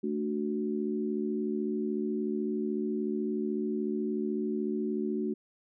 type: chord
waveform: sine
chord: D major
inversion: second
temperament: equal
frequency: 220 / 293.7 / 370 Hz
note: A3 / D4 / F#4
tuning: 0 / 0 / 0 cents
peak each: -32 / -35 / -33 dBFS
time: 0.03-5.34 s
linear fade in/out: 10 ms
effects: none